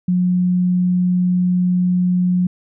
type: tone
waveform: sine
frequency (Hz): 180.2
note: F#3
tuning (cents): -45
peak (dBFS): -13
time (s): 0.08-2.47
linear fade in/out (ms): 5
effects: none